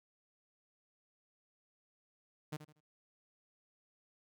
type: tone with echo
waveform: sawtooth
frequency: 152.1 Hz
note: D#3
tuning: 39 cents flat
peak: -35 dBFS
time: 2.52-2.57 s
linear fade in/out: 10 ms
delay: 79 ms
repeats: 3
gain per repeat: -11 dB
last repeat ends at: 2.807 s
effects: none